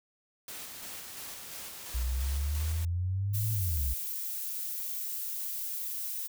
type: noise with tremolo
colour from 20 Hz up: white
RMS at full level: -42 dBFS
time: 0.48-2.85 s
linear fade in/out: 2 ms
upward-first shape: square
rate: 2.9 Hz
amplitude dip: 25%
type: exponential two-way sweep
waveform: sine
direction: up then down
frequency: 58.9 to 110 to 58.9 Hz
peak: -28 dBFS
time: 1.94-3.94 s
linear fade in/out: 10 ms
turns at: 3.52 s
type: noise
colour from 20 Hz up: violet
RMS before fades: -36 dBFS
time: 3.33-6.28 s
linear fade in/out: 20 ms
effects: none